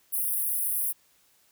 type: high-pass noise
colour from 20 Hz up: pink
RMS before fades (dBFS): -28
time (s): 0.12-0.93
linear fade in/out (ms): 20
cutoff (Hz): 9600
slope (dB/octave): 96
effects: white hiss -64 dBFS RMS until 1.51 s